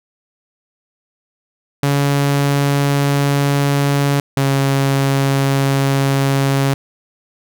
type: tone pair in turn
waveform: sawtooth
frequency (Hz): 141.3 / 137.36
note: C#3 / C#3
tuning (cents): +34 / -15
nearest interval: unison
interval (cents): 49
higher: first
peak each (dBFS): -9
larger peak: neither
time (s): 1.83-4.2 / 4.37-6.74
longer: neither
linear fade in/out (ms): 2
effects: none

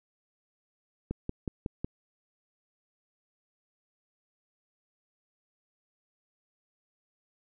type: click train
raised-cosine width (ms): 3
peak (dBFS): -19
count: 5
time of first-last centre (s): 1.11-1.845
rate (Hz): 5.44
effects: none

